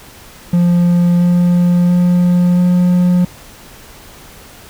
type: tone with pitch steps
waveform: triangle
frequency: 174.61 / 175.93 / 177.25 / 178.59 Hz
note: F3 / F3 / F3 / F3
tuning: 0 / +13 / +26 / +39 cents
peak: -6 dBFS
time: 0.53-3.25 s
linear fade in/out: 5 ms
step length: 680 ms
effects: pink hiss -38 dBFS RMS until 4.69 s